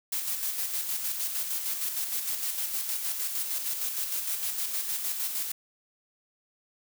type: noise with tremolo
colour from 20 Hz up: blue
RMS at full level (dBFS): -30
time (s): 0.12-5.52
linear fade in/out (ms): 5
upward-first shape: square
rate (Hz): 6.5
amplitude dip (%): 40
effects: none